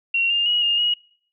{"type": "tone with pitch steps", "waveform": "sine", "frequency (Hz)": [2743, 2808, 2901, 2828, 2894], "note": ["F7", "F7", "F#7", "F7", "F#7"], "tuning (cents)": [-32, 9, -35, 21, -39], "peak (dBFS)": -17, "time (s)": [0.14, 0.94], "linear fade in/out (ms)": 5, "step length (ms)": 160, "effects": ["noise-tail reverb RT60 0.6 s tail -24 dB re dry"]}